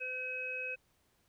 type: harmonic tone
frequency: 510 Hz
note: C5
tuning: 44 cents flat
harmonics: 1 / 3 / 5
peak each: -45 / -46 / -37 dBFS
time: 0-0.76 s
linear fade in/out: 20 ms
effects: pink hiss -73 dBFS RMS until 1.28 s